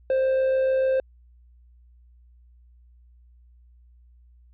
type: tone with amplitude modulation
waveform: triangle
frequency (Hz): 526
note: C5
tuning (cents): +9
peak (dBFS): -16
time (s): 0.1-1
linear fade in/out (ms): 2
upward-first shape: sine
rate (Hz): 66.9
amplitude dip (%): 25
effects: added 60 Hz sine -51 dBFS peak until 4.53 s + resampled to 8000 Hz